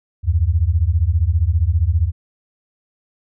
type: beating tone pair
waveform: sine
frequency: 75.7 / 90.7 Hz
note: D#2 / F#2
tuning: -47 / -34 cents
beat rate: 15 Hz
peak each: -16 dBFS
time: 0.23-2.12 s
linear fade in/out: 50 ms
effects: none